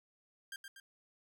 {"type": "tone with echo", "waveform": "sawtooth", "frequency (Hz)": 1594, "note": "G6", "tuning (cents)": 28, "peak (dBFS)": -39, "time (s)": [0.52, 0.56], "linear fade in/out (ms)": 2, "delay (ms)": 120, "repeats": 2, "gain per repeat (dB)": -5, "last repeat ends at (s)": 0.8, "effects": []}